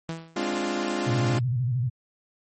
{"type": "tone with exponential decay", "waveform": "sawtooth", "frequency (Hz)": 164, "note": "E3", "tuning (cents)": -9, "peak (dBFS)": -24, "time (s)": [0.09, 0.46], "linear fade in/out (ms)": 0, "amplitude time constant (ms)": 80}
{"type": "chord", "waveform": "sawtooth", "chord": "D half-diminished seventh", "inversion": "second", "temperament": "equal with one note detuned", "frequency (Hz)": [207.7, 265, 293.7, 349.2], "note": ["Ab3", "C4", "D4", "F4"], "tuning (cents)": [0, 22, 0, 0], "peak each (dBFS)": [-28, -29, -28, -25], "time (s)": [0.36, 1.39], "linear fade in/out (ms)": 5}
{"type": "tone with vibrato", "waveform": "sine", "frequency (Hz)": 123.47, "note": "B2", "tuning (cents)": 0, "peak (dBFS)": -22, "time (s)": [1.06, 1.9], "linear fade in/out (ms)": 20, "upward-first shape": "square", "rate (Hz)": 13, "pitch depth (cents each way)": 96}
{"effects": ["MP3 32 kbps"]}